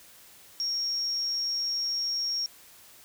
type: tone with amplitude modulation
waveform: sine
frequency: 5570 Hz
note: F8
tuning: 5 cents flat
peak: -25 dBFS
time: 0.6-2.46 s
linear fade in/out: 0 ms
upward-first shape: sine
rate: 273 Hz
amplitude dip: 40%
effects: white hiss -53 dBFS RMS until 3.04 s